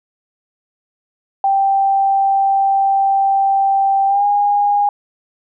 sine tone with pitch glide, 784 to 817.3 Hz, G5 to G#5, 0 to -28 cents, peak -11 dBFS, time 1.44-4.89 s, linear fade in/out 2 ms, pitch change +72 cents, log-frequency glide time 4.07-4.25 s, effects none

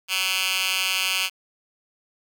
10% pulse tone with high-pass filter, 188.3 Hz, F#3, 31 cents sharp, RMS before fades -24 dBFS, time 0.08-1.3 s, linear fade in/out 50 ms, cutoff 2500 Hz, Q 1.9, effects 8-bit

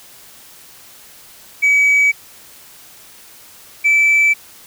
sine tone pair in turn, 2277 / 2317 Hz, C#7 / D7, +46 / -24 cents, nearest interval unison, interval 30 cents, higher second, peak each -7 dBFS, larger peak neither, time 1.62-2.12 / 3.84-4.34 s, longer neither, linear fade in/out 20 ms, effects tanh soft clip ceiling -8 dBFS + white hiss -42 dBFS RMS until 4.66 s

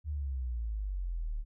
sine exponential sweep, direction down, 77.78 to 35.77 Hz, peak -32 dBFS, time 0.04-1.45 s, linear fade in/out 50 ms, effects none

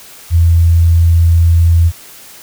sine tone, 83.9 Hz, E2, 31 cents sharp, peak -5 dBFS, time 0.3-1.92 s, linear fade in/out 50 ms, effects white hiss -36 dBFS RMS until 2.42 s

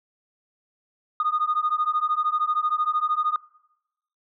sine beating tone pair, 1224 / 1237 Hz, D#6 / D#6, -29 / -10 cents, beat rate 13 Hz, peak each -23 dBFS, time 1.2-3.36 s, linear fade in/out 2 ms, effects noise-tail reverb RT60 0.9 s tail -23 dB re dry + tanh soft clip ceiling -15 dBFS

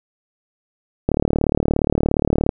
click train, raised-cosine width 2 ms, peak -3 dBFS, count 53, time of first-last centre 1.09-2.492 s, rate 37.1 Hz, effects none

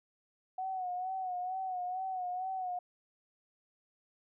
sine tone with vibrato, 740 Hz, F#5, in tune, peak -34 dBFS, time 0.58-2.79 s, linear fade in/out 5 ms, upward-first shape sine, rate 2.2 Hz, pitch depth 54 cents each way, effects none

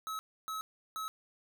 square tone bursts at uneven times, 1289 Hz, E6, 39 cents flat, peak -37 dBFS, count 3, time 0.07-0.19 / 0.48-0.61 / 0.96-1.08 s, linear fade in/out 0 ms, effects none

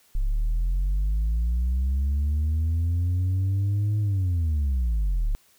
sine linear two-way sweep, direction up then down, 33 to 106 to 33 Hz, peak -18 dBFS, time 0.15-5.35 s, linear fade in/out 0 ms, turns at 3.99 s, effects tanh soft clip ceiling -20 dBFS + white hiss -60 dBFS RMS until 5.58 s

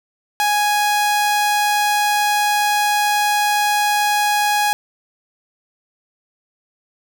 sawtooth tone, 830.6 Hz, G#5, in tune, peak -11 dBFS, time 0.4-4.73 s, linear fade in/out 0 ms, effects none

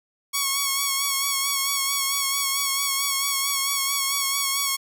5% pulse tone with vibrato, 1107 Hz, C#6, 3 cents flat, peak -10 dBFS, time 0.33-4.77 s, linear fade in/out 20 ms, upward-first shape sine, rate 4.5 Hz, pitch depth 32 cents each way, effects none

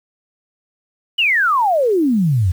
sine exponential sweep, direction down, 3021 to 82.3 Hz, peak -12 dBFS, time 1.18-2.52 s, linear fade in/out 10 ms, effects 7-bit

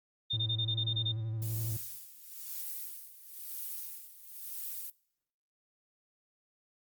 sine tone bursts, 3631 Hz, A#7, 46 cents flat, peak -30 dBFS, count 9, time 0.3-1.122 s, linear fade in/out 10 ms, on 70 ms, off 24 ms
triangle tone with vibrato, 111.2 Hz, A2, 19 cents sharp, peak -31 dBFS, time 0.33-1.77 s, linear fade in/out 5 ms, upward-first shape square, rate 12 Hz, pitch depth 36 cents each way
violet noise with tremolo, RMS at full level -39 dBFS, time 1.42-4.9 s, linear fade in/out 2 ms, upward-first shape sine, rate 1 Hz, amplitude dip 80%
effects noise-tail reverb RT60 0.8 s tail -26 dB re dry + Opus 24 kbps

